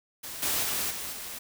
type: noise with level steps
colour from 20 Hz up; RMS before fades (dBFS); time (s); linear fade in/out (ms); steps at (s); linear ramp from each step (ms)
white; -39 / -28 / -30 / -36 / -39; 0.23-1.39; 10; 0.42 / 0.63 / 0.9 / 1.12; 10
effects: none